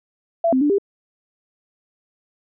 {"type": "tone with pitch steps", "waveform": "sine", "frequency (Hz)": [671, 259.8, 293.1, 399.2], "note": ["E5", "C4", "D4", "G4"], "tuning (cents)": [31, -12, -3, 32], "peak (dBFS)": -14, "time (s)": [0.44, 0.784], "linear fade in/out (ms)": 5, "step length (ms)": 86, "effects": []}